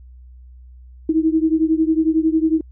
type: beating tone pair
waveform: sine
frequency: 315.4 / 326.4 Hz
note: D#4 / E4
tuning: +24 / -17 cents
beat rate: 11 Hz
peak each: -16 / -18 dBFS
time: 1.09-2.61 s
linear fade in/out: 5 ms
effects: added 62 Hz sine -39 dBFS peak until 2.71 s